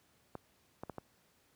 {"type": "clicks", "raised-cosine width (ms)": 1, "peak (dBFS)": -27, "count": 4, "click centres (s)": [0.353, 0.835, 0.897, 0.983], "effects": ["pink hiss -70 dBFS RMS until 1.55 s", "high-pass 80 Hz 12 dB/octave"]}